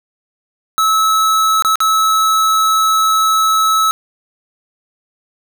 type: tone with dropouts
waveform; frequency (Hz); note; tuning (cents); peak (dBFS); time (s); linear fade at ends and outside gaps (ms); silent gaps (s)
square; 1299; E6; -26; -11; 0.78-3.91; 0; 1.623-1.648 / 1.756-1.804
effects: none